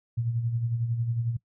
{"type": "tone with tremolo", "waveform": "sine", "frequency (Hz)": 117, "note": "A#2", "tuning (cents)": 7, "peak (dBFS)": -23, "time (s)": [0.17, 1.37], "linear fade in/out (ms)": 10, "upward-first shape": "sine", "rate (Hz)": 11, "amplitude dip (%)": 55, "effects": ["noise-tail reverb RT60 0.1 s tail -20 dB re dry"]}